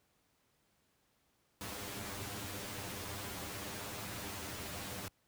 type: noise with comb filter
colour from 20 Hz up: pink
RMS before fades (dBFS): -43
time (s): 1.61-5.08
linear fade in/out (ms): 0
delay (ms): 10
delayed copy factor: +0.85
effects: pink hiss -75 dBFS RMS until 5.27 s + high-pass 60 Hz 12 dB/octave